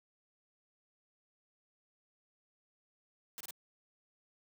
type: noise bursts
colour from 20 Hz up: white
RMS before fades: -45 dBFS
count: 3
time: 3.38-3.507 s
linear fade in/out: 0 ms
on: 25 ms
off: 26 ms
effects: high-pass 150 Hz 12 dB/octave